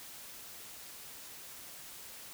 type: silence
effects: white hiss -49 dBFS RMS until 2.33 s